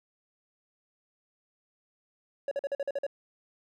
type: tone bursts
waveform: triangle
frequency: 560 Hz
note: C#5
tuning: 18 cents sharp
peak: -26 dBFS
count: 8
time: 2.48-3.066 s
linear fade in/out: 2 ms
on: 33 ms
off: 46 ms
effects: none